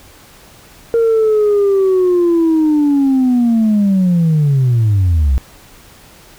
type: linear sweep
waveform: sine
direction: down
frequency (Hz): 465.1 to 61.74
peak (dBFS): -7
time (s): 0.94-5.38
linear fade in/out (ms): 0
effects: tanh soft clip ceiling -7 dBFS + pink hiss -42 dBFS RMS until 6.38 s